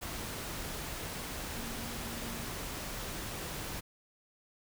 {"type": "tone in noise", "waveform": "sine", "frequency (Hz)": 231.4, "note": "A#3", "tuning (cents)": -13, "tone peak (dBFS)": -45, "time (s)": [1.56, 2.46], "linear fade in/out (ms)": 20, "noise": "pink", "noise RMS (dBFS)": -40, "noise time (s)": [0.01, 3.81], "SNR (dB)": -8, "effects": []}